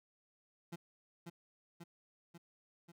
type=tone with echo; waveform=30% pulse; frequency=170.3 Hz; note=F3; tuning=43 cents flat; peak=-40 dBFS; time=0.72-0.76 s; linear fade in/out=10 ms; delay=540 ms; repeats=4; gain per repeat=-3 dB; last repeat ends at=2.92 s; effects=none